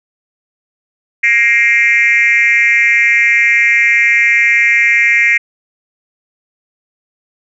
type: tone with frequency modulation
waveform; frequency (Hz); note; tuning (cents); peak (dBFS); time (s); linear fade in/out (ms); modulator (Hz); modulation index
sine; 2115; C7; +18; -6; 1.23-5.38; 10; 234; 1.2
effects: tanh soft clip ceiling -3 dBFS